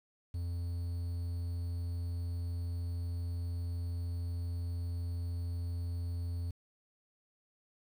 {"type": "tone", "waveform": "triangle", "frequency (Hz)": 86.4, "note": "F2", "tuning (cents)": -18, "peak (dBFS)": -32, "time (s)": [0.34, 6.51], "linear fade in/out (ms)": 5, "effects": ["10-bit"]}